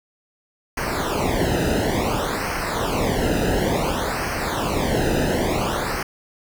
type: noise with flanger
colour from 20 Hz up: brown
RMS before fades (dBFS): -22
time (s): 0.77-6.03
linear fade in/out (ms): 5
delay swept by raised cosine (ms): 0.27 to 0.91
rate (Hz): 0.57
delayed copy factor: -0.9
effects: none